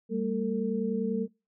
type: tone cluster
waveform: sine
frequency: 196.8 / 227 / 451.4 Hz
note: G3 / A#3 / A4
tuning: +7 / -46 / +44 cents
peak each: -31 dBFS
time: 0.09-1.28 s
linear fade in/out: 50 ms
effects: noise-tail reverb RT60 0.3 s tail -25 dB re dry

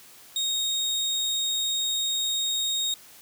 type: tone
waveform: 30% pulse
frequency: 3729 Hz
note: A#7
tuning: in tune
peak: -22 dBFS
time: 0.36-2.94 s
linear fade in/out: 2 ms
effects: white hiss -50 dBFS RMS until 3.21 s + high-pass 60 Hz 12 dB/octave

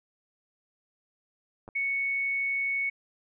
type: clicks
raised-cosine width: 1 ms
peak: -31 dBFS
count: 2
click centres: 1.679 / 1.688 s
type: tone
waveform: sine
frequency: 2217 Hz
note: C#7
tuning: in tune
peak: -26 dBFS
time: 1.75-2.9 s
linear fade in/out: 10 ms
effects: none

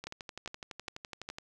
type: two click trains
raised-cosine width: 0.2 ms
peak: -24 / -22 dBFS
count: 17 / 4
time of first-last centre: 0.04-1.385 / 0.07-1.29 s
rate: 11.9 / 2.46 Hz
effects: none

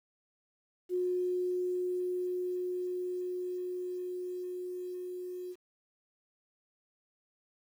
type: tone with level ramp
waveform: sine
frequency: 361.9 Hz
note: F#4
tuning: 38 cents flat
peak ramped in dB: -28 to -38 dBFS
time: 0.89-5.56 s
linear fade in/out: 50 ms
effects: 10-bit

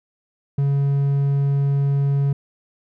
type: tone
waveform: triangle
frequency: 140 Hz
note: C#3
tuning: 18 cents sharp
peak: -14 dBFS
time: 0.58-2.33 s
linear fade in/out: 5 ms
effects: none

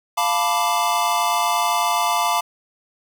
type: chord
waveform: square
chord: B half-diminished seventh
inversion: second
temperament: equal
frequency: 698.5 / 880 / 987.8 / 1174.7 Hz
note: F5 / A5 / B5 / D6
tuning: 0 / 0 / 0 / 0 cents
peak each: -24 dBFS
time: 0.17-2.41 s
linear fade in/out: 10 ms
effects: none

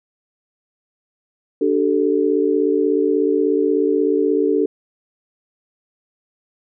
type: chord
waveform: sine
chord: D suspended fourth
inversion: none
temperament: equal with one note detuned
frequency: 293.7 / 383.5 / 440 Hz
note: D4 / G4 / A4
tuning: 0 / -38 / 0 cents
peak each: -19 / -19 / -18 dBFS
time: 1.61-4.66 s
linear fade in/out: 5 ms
effects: none

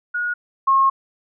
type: tone pair in turn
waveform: sine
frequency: 1447 / 1079.9 Hz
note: F#6 / C#6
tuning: -39 / -46 cents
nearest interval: perfect fourth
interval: 507 cents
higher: first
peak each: -20 / -12 dBFS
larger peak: second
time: 0.14-0.34 / 0.67-0.9 s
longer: second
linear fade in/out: 10 ms
effects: none

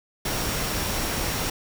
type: tone in noise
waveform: sine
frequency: 5588 Hz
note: F8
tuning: in tune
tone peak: -38 dBFS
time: 0.25-1.5 s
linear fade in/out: 5 ms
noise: pink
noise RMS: -27 dBFS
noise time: 0.25-1.5 s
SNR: -14 dB
effects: none

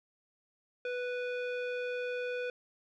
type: tone with low-pass filter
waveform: square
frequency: 493.9 Hz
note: B4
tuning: in tune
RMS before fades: -36 dBFS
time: 0.85-2.5 s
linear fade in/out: 2 ms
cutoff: 2500 Hz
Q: 1.7
effects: none

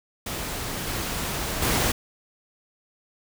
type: noise with level steps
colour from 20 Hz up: pink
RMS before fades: -31 / -29 / -23 dBFS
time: 0.26-1.92 s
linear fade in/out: 5 ms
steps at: 0.87 / 1.62 s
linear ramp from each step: 5 ms
effects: none

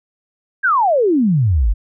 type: exponential sweep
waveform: sine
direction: down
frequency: 1661.2 to 44.05 Hz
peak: -11 dBFS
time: 0.63-1.74 s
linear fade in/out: 20 ms
effects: none

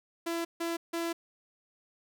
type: tone bursts at uneven times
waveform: sawtooth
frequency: 335.8 Hz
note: E4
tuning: 32 cents sharp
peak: -27 dBFS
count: 3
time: 0.26-0.45 / 0.6-0.77 / 0.93-1.13 s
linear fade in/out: 10 ms
effects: none

